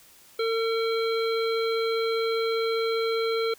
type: harmonic tone with a mistuned harmonic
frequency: 452.5 Hz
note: A4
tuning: 48 cents sharp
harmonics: 1 / 3 / 5 / 7 / 9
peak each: -24 / -33 / -36 / -39 / -36 dBFS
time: 0.39-3.54 s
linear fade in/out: 5 ms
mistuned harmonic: 7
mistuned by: +36 cents
effects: white hiss -54 dBFS RMS until 3.58 s